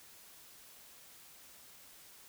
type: silence
effects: white hiss -57 dBFS RMS until 2.28 s